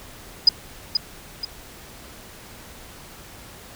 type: tone with echo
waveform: sine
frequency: 4978 Hz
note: D#8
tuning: in tune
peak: -7 dBFS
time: 0.47-0.49 s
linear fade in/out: 5 ms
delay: 480 ms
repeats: 2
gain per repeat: -8 dB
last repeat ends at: 1.45 s
effects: pink hiss -43 dBFS RMS until 3.75 s